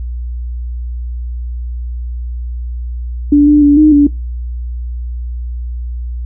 sine tone with pitch steps, 290.8 / 295.8 / 289 / 305.8 / 288.9 Hz, D4 / D4 / D4 / D#4 / D4, -17 / +13 / -28 / -30 / -28 cents, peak -3 dBFS, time 3.32-4.07 s, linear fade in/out 5 ms, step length 150 ms, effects noise-tail reverb RT60 0.2 s tail -20 dB re dry + added 60 Hz sine -18 dBFS peak until 6.25 s

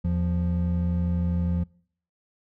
triangle tone pair together, 82.41 / 174.62 Hz, E2 / F3, 0 / 0 cents, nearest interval octave + minor second, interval 1300 cents, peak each -23 dBFS, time 0.04-1.64 s, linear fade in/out 10 ms, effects noise-tail reverb RT60 0.6 s tail -26 dB re dry

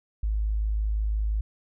sine tone, 52.9 Hz, G#1, 33 cents sharp, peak -23 dBFS, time 0.23-1.41 s, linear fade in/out 5 ms, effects none

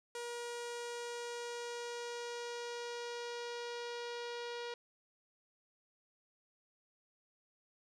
sawtooth tone with low-pass filter sweep, 477.1 Hz, A#4, 40 cents sharp, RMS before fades -43 dBFS, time 0.15-4.74 s, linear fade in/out 2 ms, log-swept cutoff 8400 to 4400 Hz, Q 1.6, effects none

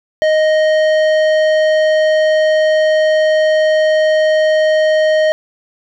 sine tone with tanh clipping, 622.3 Hz, D#5, in tune, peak -11 dBFS, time 0.22-5.32 s, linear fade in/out 0 ms, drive 13 dB, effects none

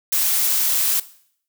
blue noise, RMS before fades -19 dBFS, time 0.12-1 s, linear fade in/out 5 ms, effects noise-tail reverb RT60 0.6 s tail -17 dB re dry

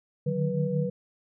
sine tone cluster, 148.3 / 154 / 185.7 / 488.5 Hz, D3 / D#3 / F#3 / B4, +17 / -17 / +7 / -19 cents, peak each -30 dBFS, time 0.26-0.9 s, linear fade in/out 10 ms, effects none

